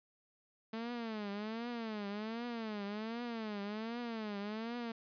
sawtooth tone with vibrato, 220 Hz, A3, in tune, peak -35 dBFS, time 0.73-4.92 s, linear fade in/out 5 ms, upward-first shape triangle, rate 1.3 Hz, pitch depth 180 cents each way, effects resampled to 11025 Hz

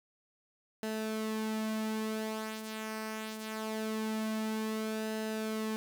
sawtooth tone with flanger, 218.4 Hz, A3, 13 cents flat, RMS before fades -36 dBFS, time 0.83-5.76 s, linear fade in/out 0 ms, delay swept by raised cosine 0.87 to 4.87 ms, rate 0.23 Hz, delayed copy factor -0.5, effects none

